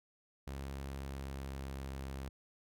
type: tone with pitch glide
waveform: sawtooth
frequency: 68.3 to 67.28 Hz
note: C#2 to C2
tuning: -25 to +49 cents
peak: -37 dBFS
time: 0.47-2.29 s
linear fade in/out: 5 ms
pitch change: -26 cents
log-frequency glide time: 0.8-2.03 s
effects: none